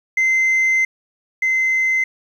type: tone pair in turn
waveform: sine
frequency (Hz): 2071 / 2063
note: C7 / C7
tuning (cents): -18 / -25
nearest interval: unison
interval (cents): 7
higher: first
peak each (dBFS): -11 / -13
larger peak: first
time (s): 0.17-0.85 / 1.42-2.04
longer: first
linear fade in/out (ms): 5
effects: tanh soft clip ceiling -12 dBFS + 8-bit